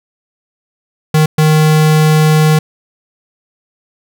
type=tone bursts at uneven times; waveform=square; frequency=155 Hz; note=D#3; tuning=6 cents flat; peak=-7 dBFS; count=2; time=1.14-1.26 / 1.38-2.59 s; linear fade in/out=5 ms; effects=none